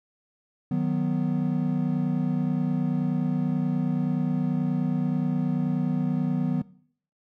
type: chord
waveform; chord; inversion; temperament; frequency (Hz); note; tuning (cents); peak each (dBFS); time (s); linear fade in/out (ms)
triangle; B major; first; equal; 155.56 / 185 / 246.9; D#3 / F#3 / B3; 0 / 0 / 0; -25; 0.71-6.62; 5
effects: noise-tail reverb RT60 0.6 s tail -20 dB re dry